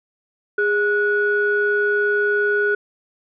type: tone pair together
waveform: sine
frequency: 411.3 / 1465.7 Hz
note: G#4 / F#6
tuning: -17 / -17 cents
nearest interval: octave + minor seventh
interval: 2200 cents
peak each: -18 dBFS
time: 0.58-2.75 s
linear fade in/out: 5 ms
effects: tanh soft clip ceiling -8 dBFS